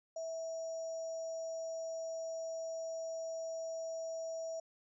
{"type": "tone with sample-and-hold", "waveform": "sine", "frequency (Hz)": 653, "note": "E5", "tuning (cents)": -17, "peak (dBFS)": -38, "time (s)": [0.16, 4.6], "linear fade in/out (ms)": 5, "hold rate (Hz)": 6300, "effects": ["resampled to 22050 Hz"]}